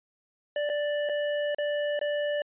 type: tone with dropouts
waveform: square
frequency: 587.3 Hz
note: D5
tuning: in tune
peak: -27 dBFS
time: 0.56-2.42 s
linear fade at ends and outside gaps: 2 ms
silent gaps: 0.692-0.698 / 1.09-1.095 / 1.547-1.584 / 1.992-2.013 s
effects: resampled to 8000 Hz